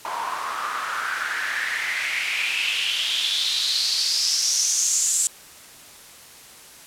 white noise with band-pass filter sweep, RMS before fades -24 dBFS, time 0.05-5.27 s, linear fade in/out 0 ms, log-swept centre 940 to 7700 Hz, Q 5.4, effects white hiss -45 dBFS RMS until 6.86 s + low-pass 12000 Hz 12 dB/octave

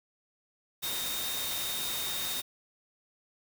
sine tone in noise, 3693 Hz, A#7, 17 cents flat, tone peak -36 dBFS, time 0.82-2.42 s, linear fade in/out 20 ms, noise white, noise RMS -35 dBFS, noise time 0.82-2.42 s, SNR -4 dB, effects none

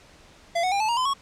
square tone with pitch steps, 681 / 738.4 / 800.5 / 868 / 941.1 / 1020.3 / 1106.3 Hz, F5 / F#5 / G5 / A5 / A#5 / C6 / C#6, -44 / -4 / +36 / -24 / +16 / -44 / -4 cents, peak -22 dBFS, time 0.55-1.138 s, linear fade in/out 10 ms, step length 84 ms, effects pink hiss -52 dBFS RMS until 1.21 s + low-pass 7000 Hz 12 dB/octave

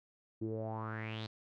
sawtooth tone with low-pass filter sweep, 110 Hz, A2, in tune, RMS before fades -40 dBFS, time 0.41-1.27 s, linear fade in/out 10 ms, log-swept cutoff 310 to 4300 Hz, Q 6.1, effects none

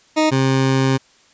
20% pulse tone pair in turn, 311.1 / 133.32 Hz, D#4 / C3, 0 / +33 cents, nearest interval octave + minor third, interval 1467 cents, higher first, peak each -8 / -9 dBFS, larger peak first, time 0.16-0.31 / 0.31-0.98 s, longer second, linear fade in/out 20 ms, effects white hiss -53 dBFS RMS until 1.33 s + resampled to 16000 Hz

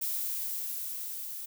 violet noise with level ramp, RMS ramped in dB -32 to -40 dBFS, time 0.01-1.46 s, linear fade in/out 10 ms, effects none

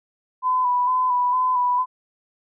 sine tone with vibrato, 1000 Hz, B5, 21 cents sharp, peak -17 dBFS, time 0.42-1.86 s, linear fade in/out 50 ms, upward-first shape square, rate 2.2 Hz, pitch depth 25 cents each way, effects none

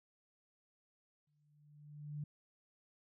sine tone with exponential growth, 148 Hz, D3, 14 cents sharp, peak -38 dBFS, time 1.27-2.24 s, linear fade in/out 5 ms, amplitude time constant 210 ms, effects none

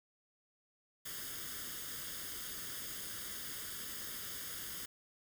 white noise with comb filter, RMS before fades -44 dBFS, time 1.05-4.86 s, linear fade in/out 10 ms, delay 0.6 ms, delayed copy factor +0.7, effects none

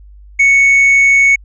triangle tone, 2217 Hz, C#7, in tune, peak -4 dBFS, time 0.39-1.36 s, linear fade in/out 10 ms, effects added 50 Hz sine -35 dBFS peak until 1.44 s + resampled to 16000 Hz

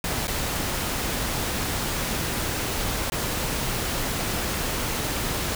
pink noise with dropouts, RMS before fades -27 dBFS, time 0.04-5.55 s, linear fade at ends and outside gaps 2 ms, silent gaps 0.272-0.279 / 3.1-3.12 s, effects none

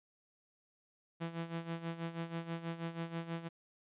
sawtooth tone with tremolo, 166.7 Hz, E3, 20 cents sharp, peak -32 dBFS, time 1.2-3.49 s, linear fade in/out 20 ms, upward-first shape sine, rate 6.2 Hz, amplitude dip 75%, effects resampled to 8000 Hz

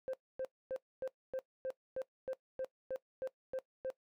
sine tone bursts, 523.3 Hz, C5, in tune, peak -34 dBFS, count 13, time 0.08-3.902 s, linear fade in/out 0 ms, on 54 ms, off 260 ms, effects noise-tail reverb RT60 0.1 s tail -20 dB re dry + tanh soft clip ceiling -34 dBFS

